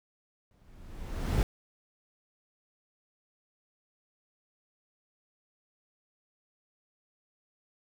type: noise with exponential growth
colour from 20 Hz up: brown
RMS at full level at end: -23 dBFS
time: 0.51-1.43 s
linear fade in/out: 1 ms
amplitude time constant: 200 ms
effects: none